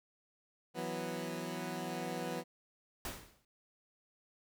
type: chord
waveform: 15% pulse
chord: E suspended second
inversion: none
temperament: equal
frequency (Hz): 164.81 / 185 / 246.9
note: E3 / F#3 / B3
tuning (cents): 0 / 0 / 0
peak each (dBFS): -36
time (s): 0.74-2.44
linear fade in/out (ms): 50
type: noise with exponential decay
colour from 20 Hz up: pink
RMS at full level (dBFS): -38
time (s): 3.05-3.45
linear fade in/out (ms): 2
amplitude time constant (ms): 86
effects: none